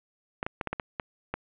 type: clicks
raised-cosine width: 0.5 ms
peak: -15 dBFS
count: 8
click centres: 0.429 / 0.465 / 0.612 / 0.673 / 0.73 / 0.798 / 0.998 / 1.34 s
effects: resampled to 8000 Hz + 8-bit